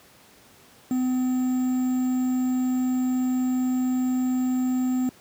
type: tone with quantisation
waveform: triangle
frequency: 254.3 Hz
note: C4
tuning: 49 cents flat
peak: -19 dBFS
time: 0.91-5.09 s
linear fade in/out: 0 ms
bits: 7
effects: pink hiss -53 dBFS RMS until 5.2 s + high-pass 100 Hz 12 dB/octave